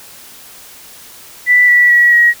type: tone with pitch steps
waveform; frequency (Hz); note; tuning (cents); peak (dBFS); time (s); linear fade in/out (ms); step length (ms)
sine; 1975.5 / 1950.6 / 1925.9 / 1901.6; B6 / B6 / B6 / A#6; 0 / -22 / -44 / +34; -5; 1.46-2.34; 50; 220
effects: white hiss -37 dBFS RMS until 2.4 s